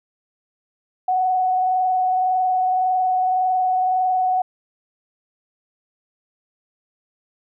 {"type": "tone with frequency modulation", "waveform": "sine", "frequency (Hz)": 742, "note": "F#5", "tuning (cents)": 5, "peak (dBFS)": -16, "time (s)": [1.08, 4.42], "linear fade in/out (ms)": 5, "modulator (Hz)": 21.8, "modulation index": 0.46, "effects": []}